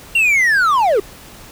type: linear sweep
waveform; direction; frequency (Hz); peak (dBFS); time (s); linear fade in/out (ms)
triangle; down; 2794 to 370; -9; 0.15-1; 5
effects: pink hiss -39 dBFS RMS until 1.51 s